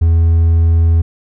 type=tone with hard clipping; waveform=triangle; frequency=83 Hz; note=E2; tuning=12 cents sharp; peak=-8 dBFS; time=0.01-1.02 s; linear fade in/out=10 ms; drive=5 dB; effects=none